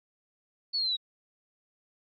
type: linear sweep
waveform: sine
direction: down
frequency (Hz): 4500 to 3798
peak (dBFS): -26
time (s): 0.73-0.97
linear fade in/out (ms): 20
effects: MP3 48 kbps